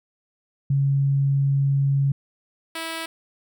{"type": "tone pair in turn", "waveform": ["sine", "5% pulse"], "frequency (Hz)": [138.59, 326.5], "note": ["C#3", "E4"], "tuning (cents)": [0, -17], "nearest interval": "octave + minor third", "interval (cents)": 1483, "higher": "second", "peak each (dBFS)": -17, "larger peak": "neither", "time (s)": [[0.7, 2.12], [2.75, 3.06]], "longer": "first", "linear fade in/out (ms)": 5, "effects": []}